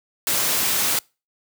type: noise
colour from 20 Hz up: white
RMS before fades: -21 dBFS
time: 0.27-0.99 s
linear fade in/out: 2 ms
effects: noise-tail reverb RT60 0.3 s tail -26 dB re dry + high-pass 100 Hz 12 dB/octave